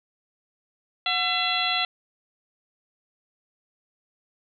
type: harmonic tone with a mistuned harmonic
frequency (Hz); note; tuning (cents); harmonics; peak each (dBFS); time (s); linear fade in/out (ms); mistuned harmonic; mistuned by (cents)
675; E5; +41; 1 / 2 / 3 / 4 / 5 / 6; -30 / -31 / -31 / -28 / -27 / -30; 1.06-1.85; 2; 1; +140
effects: none